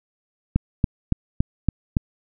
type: click train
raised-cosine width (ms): 5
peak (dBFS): -5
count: 6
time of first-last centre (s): 0.56-1.968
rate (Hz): 3.55
effects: none